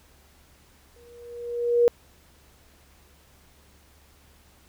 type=tone with exponential growth; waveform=sine; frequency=476.8 Hz; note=A#4; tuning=39 cents sharp; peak=-13 dBFS; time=0.96-1.88 s; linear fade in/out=0 ms; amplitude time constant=200 ms; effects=added 71 Hz sine -58 dBFS peak until 4.68 s + pink hiss -58 dBFS RMS until 4.68 s

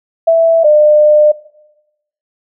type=tone pair in turn; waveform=sine; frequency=659.3 / 601.7 Hz; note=E5 / D5; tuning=0 / +42 cents; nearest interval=major second; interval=158 cents; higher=first; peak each=-4 dBFS; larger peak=neither; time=0.27-0.64 / 0.64-1.32 s; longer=second; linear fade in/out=10 ms; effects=noise-tail reverb RT60 0.9 s tail -18 dB re dry

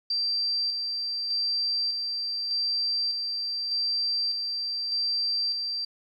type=tone with tremolo; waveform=sine; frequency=4699 Hz; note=D8; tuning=in tune; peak=-24 dBFS; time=0.1-5.85 s; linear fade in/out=5 ms; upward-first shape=square; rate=0.83 Hz; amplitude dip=35%; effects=10-bit

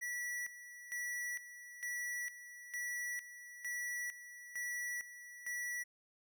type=tone with tremolo; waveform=square; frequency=1948 Hz; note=B6; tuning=24 cents flat; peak=-39 dBFS; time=0.01-5.84 s; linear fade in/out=20 ms; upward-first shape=square; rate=1.1 Hz; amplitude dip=75%; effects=none

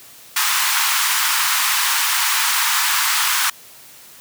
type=high-pass noise; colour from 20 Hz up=pink; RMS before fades=-18 dBFS; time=0.36-3.5 s; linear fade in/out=5 ms; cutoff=930 Hz; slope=48 dB/octave; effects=white hiss -43 dBFS RMS until 4.2 s + high-pass 80 Hz 12 dB/octave

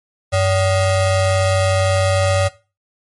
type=ring-modulated tone; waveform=square; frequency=333.4 Hz; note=E4; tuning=20 cents sharp; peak=-11 dBFS; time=0.32-2.49 s; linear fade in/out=20 ms; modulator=238 Hz; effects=noise-tail reverb RT60 0.3 s tail -17 dB re dry + MP3 48 kbps

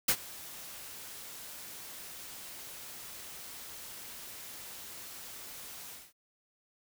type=noise with ADSR envelope; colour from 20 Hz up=white; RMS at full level=-24 dBFS; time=0.08-6.13 s; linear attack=8 ms; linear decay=67 ms; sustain=-22 dB; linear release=220 ms; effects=none

